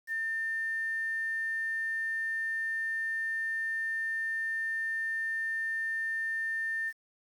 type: tone with quantisation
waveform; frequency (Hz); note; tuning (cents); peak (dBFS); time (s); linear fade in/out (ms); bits
sine; 1800; A6; +39; -30; 0.07-6.93; 50; 9
effects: none